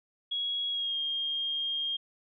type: tone with pitch glide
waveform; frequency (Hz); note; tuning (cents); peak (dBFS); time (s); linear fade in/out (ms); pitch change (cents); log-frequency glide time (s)
sine; 3322 to 3224; G#7 to G7; 0 to +48; -29; 0.31-1.97; 10; -52; 0.7-0.97
effects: none